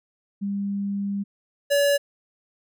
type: tone pair in turn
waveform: sine / square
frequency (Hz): 200 / 569.5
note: G3 / C#5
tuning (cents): +35 / +47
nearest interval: octave + tritone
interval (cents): 1812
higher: second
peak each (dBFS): -24 / -18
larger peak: second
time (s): 0.41-1.24 / 1.7-1.98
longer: first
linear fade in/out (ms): 20
effects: none